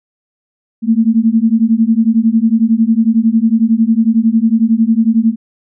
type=beating tone pair; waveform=sine; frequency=220 / 231 Hz; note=A3 / A#3; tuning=0 / -16 cents; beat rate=11 Hz; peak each=-11 dBFS; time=0.82-5.36 s; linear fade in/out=50 ms; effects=none